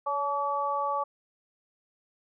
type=tone cluster; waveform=sine; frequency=564 / 860 / 1144 Hz; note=C#5 / A5 / D6; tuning=+30 / -40 / -46 cents; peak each=-33 / -31 / -29 dBFS; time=0.06-1.04 s; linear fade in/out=10 ms; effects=none